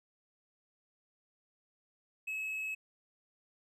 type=tone with hard clipping; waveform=triangle; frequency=2577 Hz; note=E7; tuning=40 cents flat; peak=-36 dBFS; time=2.27-2.75 s; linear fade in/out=10 ms; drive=5 dB; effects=none

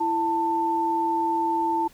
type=tone pair together; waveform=sine; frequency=333.4 / 890 Hz; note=E4 / A5; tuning=+20 / +20 cents; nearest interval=octave + perfect fourth; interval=1700 cents; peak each=-27 / -22 dBFS; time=0-1.88 s; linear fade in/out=10 ms; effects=pink hiss -54 dBFS RMS until 1.93 s

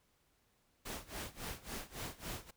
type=noise with tremolo; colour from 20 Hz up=pink; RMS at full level=-42 dBFS; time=0.85-2.51 s; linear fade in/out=10 ms; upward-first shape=sine; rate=3.6 Hz; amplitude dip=90%; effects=pink hiss -75 dBFS RMS until 2.56 s

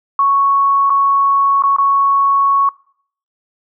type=tone with dropouts; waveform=sine; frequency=1108.7 Hz; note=C#6; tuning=in tune; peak=-9 dBFS; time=0.19-2.69 s; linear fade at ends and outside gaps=2 ms; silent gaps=0.897-0.902 / 1.623-1.636 / 1.764-1.784 s; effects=noise-tail reverb RT60 0.6 s tail -24 dB re dry

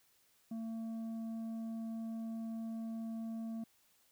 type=tone with tanh clipping; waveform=sine; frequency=225.4 Hz; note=A3; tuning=42 cents sharp; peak=-40 dBFS; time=0.51-3.64 s; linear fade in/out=5 ms; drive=6 dB; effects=white hiss -71 dBFS RMS until 4.11 s

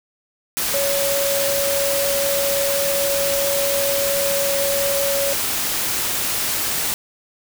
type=tone in noise; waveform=sine; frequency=559 Hz; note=C#5; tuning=14 cents sharp; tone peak=-20 dBFS; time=0.74-5.33 s; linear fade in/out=0 ms; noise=white; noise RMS=-22 dBFS; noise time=0.57-6.94 s; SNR=-1 dB; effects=none

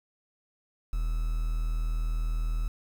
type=tone with quantisation; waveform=triangle; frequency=40 Hz; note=D#1; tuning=49 cents sharp; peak=-24 dBFS; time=0.93-2.68 s; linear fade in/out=0 ms; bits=8; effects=none

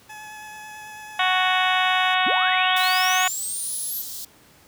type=tone with vibrato; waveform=20% pulse; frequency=853 Hz; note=G#5; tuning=46 cents sharp; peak=-32 dBFS; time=0.09-2.15 s; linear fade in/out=10 ms; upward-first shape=triangle; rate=9.1 Hz; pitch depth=15 cents each way
type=harmonic tone; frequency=370 Hz; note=F#4; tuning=in tune; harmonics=2 / 3 / 4 / 5 / 6 / 7 / 8 / 9 / 10; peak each=-23 / -25 / -26 / -27 / -28 / -28 / -29 / -30 / -30 dBFS; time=1.19-3.28 s; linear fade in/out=5 ms
type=linear sweep; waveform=sine; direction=up; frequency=182.1 to 12000 Hz; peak=-27 dBFS; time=2.26-4.02 s; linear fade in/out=5 ms
type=high-pass noise; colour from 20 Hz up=white; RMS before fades=-34 dBFS; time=2.76-4.25 s; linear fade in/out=5 ms; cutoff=3400 Hz; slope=48 dB/octave
effects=pink hiss -53 dBFS RMS until 4.67 s + high-pass 80 Hz 12 dB/octave

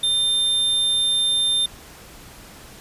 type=tone; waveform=square; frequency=3600 Hz; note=A7; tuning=39 cents sharp; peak=-18 dBFS; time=0.03-1.66 s; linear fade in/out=5 ms; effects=pink hiss -43 dBFS RMS until 2.8 s + resampled to 32000 Hz

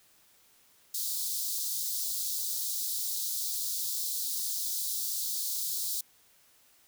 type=high-pass noise; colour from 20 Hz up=white; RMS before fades=-33 dBFS; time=0.94-6.01 s; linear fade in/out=5 ms; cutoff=3800 Hz; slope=48 dB/octave; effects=white hiss -63 dBFS RMS until 6.87 s

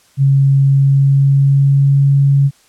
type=tone with pitch glide; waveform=sine; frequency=137.4 to 139.32 Hz; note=C#3 to C#3; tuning=-15 to +9 cents; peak=-7 dBFS; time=0.17-2.51 s; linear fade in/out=50 ms; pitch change=+24 cents; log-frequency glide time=0.61-2.06 s; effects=white hiss -51 dBFS RMS until 2.68 s + low-pass 10000 Hz 12 dB/octave

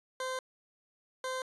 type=tone bursts at uneven times; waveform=20% pulse; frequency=517 Hz; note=C5; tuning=21 cents flat; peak=-29 dBFS; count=2; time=0.2-0.39 / 1.24-1.42 s; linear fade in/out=2 ms; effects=resampled to 24000 Hz

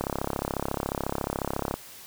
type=click train; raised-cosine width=1 ms; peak=-13 dBFS; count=60; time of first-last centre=0.01-1.74 s; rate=34.1 Hz; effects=white hiss -46 dBFS RMS until 2.06 s

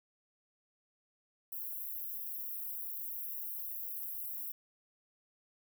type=high-pass noise; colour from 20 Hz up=white; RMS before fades=-41 dBFS; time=1.52-4.52 s; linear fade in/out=5 ms; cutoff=12000 Hz; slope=48 dB/octave; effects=none

